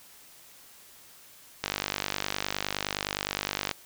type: click train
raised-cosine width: 0.2 ms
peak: -10 dBFS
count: 104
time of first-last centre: 1.64-3.712 s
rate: 49.7 Hz
effects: white hiss -53 dBFS RMS until 3.85 s